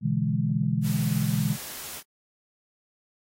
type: chord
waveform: sine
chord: E dominant seventh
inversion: second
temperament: equal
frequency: 123.47 / 146.83 / 164.81 / 207.7 Hz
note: B2 / D3 / E3 / G#3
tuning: 0 / 0 / 0 / 0 cents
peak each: -28 dBFS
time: 0.01-1.57 s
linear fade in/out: 50 ms
type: noise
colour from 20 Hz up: white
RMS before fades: -38 dBFS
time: 0.82-2.03 s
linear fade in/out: 50 ms
effects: AAC 48 kbps